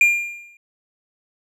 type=tone with exponential decay; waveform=triangle; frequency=2400 Hz; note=D7; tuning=37 cents sharp; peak=-7 dBFS; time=0.01-0.57 s; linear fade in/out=2 ms; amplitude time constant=120 ms; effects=none